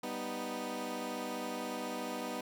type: chord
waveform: 15% pulse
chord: G augmented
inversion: none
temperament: equal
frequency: 196 / 246.9 / 311.1 Hz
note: G3 / B3 / D#4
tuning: 0 / 0 / 0 cents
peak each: -38 / -33 / -36 dBFS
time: 0.03-2.41 s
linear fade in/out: 5 ms
effects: none